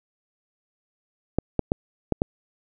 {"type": "clicks", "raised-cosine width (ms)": 2, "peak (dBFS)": -7, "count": 5, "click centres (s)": [1.386, 1.593, 1.719, 2.123, 2.219], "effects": []}